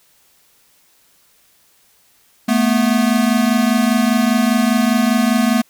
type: tone pair together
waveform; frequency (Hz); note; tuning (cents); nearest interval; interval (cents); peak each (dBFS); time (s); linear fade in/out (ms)
square; 219.1 / 244.1; A3 / B3; -7 / -20; major second; 187; -16; 2.48-5.62; 10
effects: white hiss -55 dBFS RMS until 5.69 s